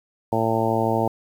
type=harmonic tone; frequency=112.6 Hz; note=A2; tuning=40 cents sharp; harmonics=1 / 2 / 3 / 4 / 5 / 6 / 7 / 8; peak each=-27 / -27 / -27 / -27 / -27 / -27 / -27 / -27 dBFS; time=0.32-1.08 s; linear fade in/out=5 ms; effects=8-bit